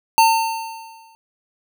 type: tone with exponential decay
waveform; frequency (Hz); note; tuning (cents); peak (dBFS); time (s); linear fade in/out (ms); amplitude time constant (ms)
square; 900; A5; +39; -9; 0.18-1.15; 0; 210
effects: none